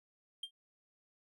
triangle tone with exponential decay, 3186 Hz, G7, 27 cents sharp, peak -34 dBFS, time 0.43-0.51 s, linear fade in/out 5 ms, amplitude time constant 17 ms, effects none

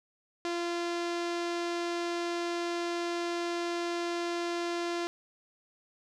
sawtooth tone with low-pass filter, 344.3 Hz, F4, 25 cents flat, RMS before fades -33 dBFS, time 0.45-5.07 s, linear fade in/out 0 ms, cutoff 5600 Hz, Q 1.1, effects none

